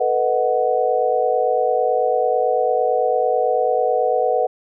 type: chord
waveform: sine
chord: B dominant seventh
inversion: third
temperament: equal with one note detuned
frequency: 444.9 / 493.9 / 622.3 / 740 Hz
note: A4 / B4 / D#5 / F#5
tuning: +19 / 0 / 0 / 0 cents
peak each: -23 / -19 / -23 / -20 dBFS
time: 0-4.47 s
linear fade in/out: 10 ms
effects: none